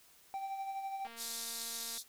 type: tone with tremolo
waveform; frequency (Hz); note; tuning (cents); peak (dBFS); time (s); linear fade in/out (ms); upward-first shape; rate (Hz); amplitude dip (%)
triangle; 780; G5; -9; -34; 0.34-1.07; 0; sine; 12; 45
type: click train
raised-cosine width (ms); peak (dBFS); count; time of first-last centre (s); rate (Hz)
0.3; -36; 215; 1.05-1.976; 231
type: band-pass noise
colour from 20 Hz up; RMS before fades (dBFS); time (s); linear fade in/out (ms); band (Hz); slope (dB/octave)
pink; -42; 1.16-2.04; 50; 3500 to 14000; 96
effects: white hiss -63 dBFS RMS until 2.08 s